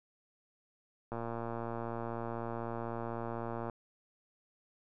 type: click train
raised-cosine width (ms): 1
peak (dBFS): -25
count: 300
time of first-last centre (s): 1.12-3.698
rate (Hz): 116
effects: none